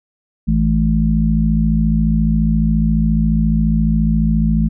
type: harmonic tone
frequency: 54.4 Hz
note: A1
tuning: 19 cents flat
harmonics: 1 / 3 / 4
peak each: -16 / -16 / -16 dBFS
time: 0.47-4.69 s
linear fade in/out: 20 ms
effects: none